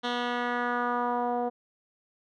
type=tone with low-pass filter sweep; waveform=10% pulse; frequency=242.9 Hz; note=B3; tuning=29 cents flat; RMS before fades=-29 dBFS; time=0.03-1.5 s; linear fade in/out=20 ms; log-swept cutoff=3600 to 630 Hz; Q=2.1; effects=none